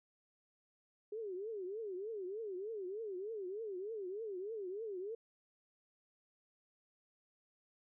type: tone with vibrato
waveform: sine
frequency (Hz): 405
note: G#4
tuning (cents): -43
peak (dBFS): -40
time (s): 1.12-5.15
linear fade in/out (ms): 5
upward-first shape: triangle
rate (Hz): 3.3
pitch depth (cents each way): 240
effects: none